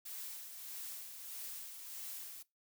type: noise with tremolo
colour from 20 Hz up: blue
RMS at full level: -45 dBFS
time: 0.05-2.43 s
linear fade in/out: 10 ms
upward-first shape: sine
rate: 1.6 Hz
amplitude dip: 45%
effects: noise-tail reverb RT60 0.2 s tail -21 dB re dry

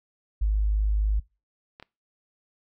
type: tone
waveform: sine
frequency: 51.91 Hz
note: G#1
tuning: in tune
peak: -20 dBFS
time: 0.41-1.2 s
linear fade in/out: 10 ms
type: clicks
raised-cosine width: 0.3 ms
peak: -27 dBFS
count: 2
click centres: 1.799 / 1.826 s
effects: noise-tail reverb RT60 0.3 s tail -25 dB re dry

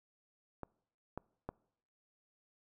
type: clicks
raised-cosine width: 1 ms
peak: -28 / -26 / -25 dBFS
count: 3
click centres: 0.633 / 1.176 / 1.49 s
effects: noise-tail reverb RT60 0.7 s tail -25 dB re dry

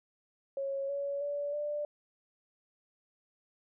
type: tone with pitch steps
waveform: sine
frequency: 549 / 562.5 / 576.3 / 590.4 Hz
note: C#5 / C#5 / D5 / D5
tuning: -17 / +25 / -33 / +9 cents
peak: -32 dBFS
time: 0.57-1.85 s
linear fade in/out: 2 ms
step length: 320 ms
effects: none

